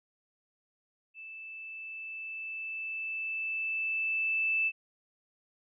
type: tone with level ramp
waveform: sine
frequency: 2637 Hz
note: E7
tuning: in tune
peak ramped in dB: -43 to -25 dBFS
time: 1.14-4.72 s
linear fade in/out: 50 ms
effects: none